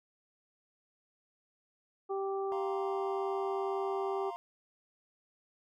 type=harmonic tone; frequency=390.3 Hz; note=G4; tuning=8 cents flat; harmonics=1 / 2 / 3; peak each=-33 / -39 / -43 dBFS; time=2.09-4.31 s; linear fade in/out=20 ms
type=chord; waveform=triangle; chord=F suspended fourth; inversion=none; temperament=equal; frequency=698.5 / 932.3 / 1046.5 Hz; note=F5 / Bb5 / C6; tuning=0 / 0 / 0 cents; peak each=-40 / -42 / -44 dBFS; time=2.52-4.36 s; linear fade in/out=0 ms
effects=none